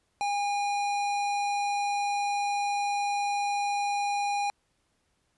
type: tone with hard clipping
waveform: sine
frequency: 813 Hz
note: G#5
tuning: 37 cents flat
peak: -28 dBFS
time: 0.21-4.5 s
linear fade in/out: 0 ms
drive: 16 dB
effects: pink hiss -73 dBFS RMS until 5.37 s + resampled to 24000 Hz